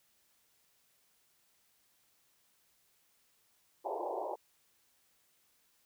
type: band-pass noise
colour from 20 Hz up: white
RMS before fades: -38 dBFS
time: 3.84-4.36 s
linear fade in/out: 20 ms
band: 340 to 960 Hz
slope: 96 dB/octave
effects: white hiss -72 dBFS RMS until 5.85 s